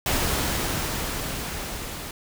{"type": "noise with level ramp", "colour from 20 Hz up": "pink", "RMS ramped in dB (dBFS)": [-23, -35], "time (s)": [0.06, 2.11], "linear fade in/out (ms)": 2, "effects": []}